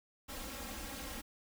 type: noise with comb filter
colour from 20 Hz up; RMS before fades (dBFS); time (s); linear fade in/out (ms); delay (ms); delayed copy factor
pink; -44; 0.28-1.22; 20; 3.7; +0.95
effects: none